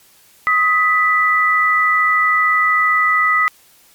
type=tone pair together; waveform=sine; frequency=1257.9 / 1975.5 Hz; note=D#6 / B6; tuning=+19 / 0 cents; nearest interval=minor sixth; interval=781 cents; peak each=-14 / -14 dBFS; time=0.47-3.48 s; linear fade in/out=0 ms; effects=white hiss -50 dBFS RMS until 3.94 s + MP3 96 kbps